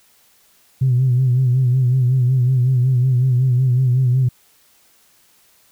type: tone with vibrato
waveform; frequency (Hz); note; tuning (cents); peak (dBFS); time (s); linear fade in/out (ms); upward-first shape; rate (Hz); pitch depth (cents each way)
sine; 127.1; C3; -50; -11; 0.81-4.29; 10; sine; 5.4; 72
effects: tanh soft clip ceiling -8 dBFS + white hiss -55 dBFS RMS until 5.71 s